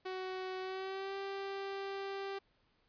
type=tone with pitch glide; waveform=sawtooth; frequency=373.6 to 392.6 Hz; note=F#4 to G4; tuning=+17 to +3 cents; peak=-35 dBFS; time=0.05-2.39 s; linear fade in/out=10 ms; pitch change=+86 cents; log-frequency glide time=0.6-1.16 s; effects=pink hiss -74 dBFS RMS until 2.88 s + resampled to 11025 Hz